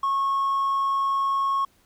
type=tone; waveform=triangle; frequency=1095 Hz; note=C#6; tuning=22 cents flat; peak=-18 dBFS; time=0.03-1.65 s; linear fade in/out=5 ms; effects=tanh soft clip ceiling -16 dBFS + pink hiss -62 dBFS RMS until 1.85 s